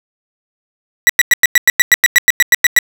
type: tone bursts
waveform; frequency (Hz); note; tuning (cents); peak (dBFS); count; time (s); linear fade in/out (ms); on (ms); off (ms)
40% pulse; 1945; B6; -27; -3; 15; 1.07-2.788; 0; 24; 97
effects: none